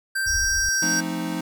square tone with pitch glide, 1568 to 1557.2 Hz, G6 to G6, 0 to -12 cents, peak -23 dBFS, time 0.15-1.01 s, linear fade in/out 10 ms, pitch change -12 cents, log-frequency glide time 0.6-0.83 s
sine tone, 5670 Hz, F8, 25 cents sharp, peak -23 dBFS, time 0.26-1.01 s, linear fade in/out 20 ms
pink low-pass noise, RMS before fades -32 dBFS, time 0.26-0.69 s, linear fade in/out 2 ms, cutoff 100 Hz, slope 96 dB/octave
square chord, F dominant seventh, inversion none, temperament equal, 174.61 / 220 / 261.6 / 311.1 Hz, F3 / A3 / C4 / Eb4, 0 / 0 / 0 / 0 cents, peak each -31 / -34 / -34 / -30 dBFS, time 0.82-1.41 s, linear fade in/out 5 ms
effects none

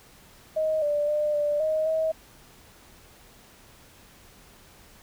sine tone with pitch steps, 627 / 588 / 599 / 589 / 626 / 638 Hz, D#5 / D5 / D5 / D5 / D#5 / D#5, +13 / +2 / +34 / +5 / +10 / +43 cents, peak -22 dBFS, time 0.56-2.12 s, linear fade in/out 10 ms, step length 260 ms, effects pink hiss -53 dBFS RMS until 5.02 s

